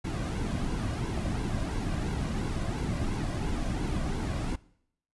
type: noise with flanger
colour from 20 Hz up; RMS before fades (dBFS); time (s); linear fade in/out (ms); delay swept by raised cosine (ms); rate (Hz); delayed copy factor
brown; -31; 0.04-4.56; 10; 1.6 to 2.31; 2.9; -0.55
effects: noise-tail reverb RT60 0.7 s tail -21 dB re dry + resampled to 24000 Hz